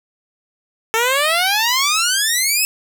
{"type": "exponential sweep", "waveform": "10% pulse", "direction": "up", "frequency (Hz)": [439.5, 2637], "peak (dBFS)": -6, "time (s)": [0.94, 2.65], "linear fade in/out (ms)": 0, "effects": []}